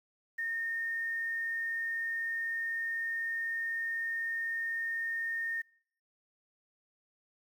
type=tone with quantisation; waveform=sine; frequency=1832 Hz; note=A#6; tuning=31 cents flat; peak=-32 dBFS; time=0.38-5.62 s; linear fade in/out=10 ms; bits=10; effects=noise-tail reverb RT60 0.6 s tail -23 dB re dry